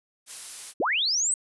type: noise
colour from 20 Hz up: blue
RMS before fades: -36 dBFS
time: 0.26-0.74 s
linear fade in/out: 50 ms
type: linear sweep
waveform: sine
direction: up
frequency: 228.2 to 8372 Hz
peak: -22 dBFS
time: 0.8-1.34 s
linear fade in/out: 2 ms
effects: resampled to 24000 Hz